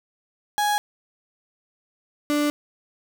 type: tone pair in turn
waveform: 35% pulse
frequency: 830.6 / 294.3 Hz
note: G#5 / D4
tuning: 0 / +4 cents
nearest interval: octave + tritone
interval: 1796 cents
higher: first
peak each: -18 dBFS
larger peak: neither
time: 0.58-0.78 / 2.3-2.5 s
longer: neither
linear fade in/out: 0 ms
effects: none